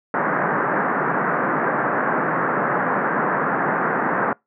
white band-pass noise, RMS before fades -21 dBFS, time 0.14-4.33 s, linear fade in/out 2 ms, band 140 to 1700 Hz, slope 48 dB/octave, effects noise-tail reverb RT60 0.2 s tail -26 dB re dry

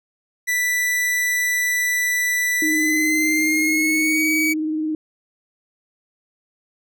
45% pulse tone with pitch glide, 1975.5 to 2269 Hz, B6 to C#7, 0 to +40 cents, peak -18 dBFS, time 0.47-4.54 s, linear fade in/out 20 ms, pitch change +240 cents, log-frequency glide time 2.64-4.29 s
sine tone with vibrato, 311.1 Hz, D#4, in tune, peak -20 dBFS, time 2.62-4.95 s, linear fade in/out 2 ms, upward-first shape square, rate 19 Hz, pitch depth 21 cents each way
effects none

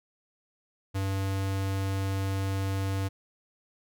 square tone, 97 Hz, G2, 18 cents flat, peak -28 dBFS, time 0.94-3.09 s, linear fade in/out 20 ms, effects none

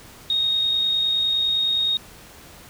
sine tone with amplitude modulation, 3729 Hz, A#7, in tune, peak -17 dBFS, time 0.3-1.97 s, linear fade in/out 2 ms, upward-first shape sine, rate 49.8 Hz, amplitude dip 30%, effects pink hiss -45 dBFS RMS until 2.69 s

